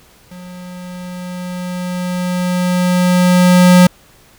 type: tone with level ramp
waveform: square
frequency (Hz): 180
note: F#3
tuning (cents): -47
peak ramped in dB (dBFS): -32 to -4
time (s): 0.31-3.87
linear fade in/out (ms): 5
effects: pink hiss -47 dBFS RMS until 4.38 s